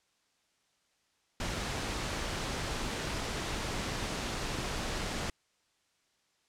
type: noise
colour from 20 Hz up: pink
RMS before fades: -35 dBFS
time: 1.4-5.3 s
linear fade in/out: 2 ms
effects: white hiss -73 dBFS RMS until 6.48 s + low-pass 7000 Hz 12 dB/octave